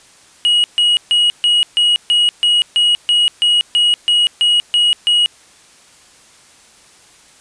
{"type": "tone bursts", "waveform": "triangle", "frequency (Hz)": 2900, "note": "F#7", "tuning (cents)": -35, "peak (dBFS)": -8, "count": 15, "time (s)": [0.45, 5.26], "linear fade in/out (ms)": 0, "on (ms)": 190, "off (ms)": 140, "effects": ["white hiss -46 dBFS RMS until 7.4 s", "resampled to 22050 Hz"]}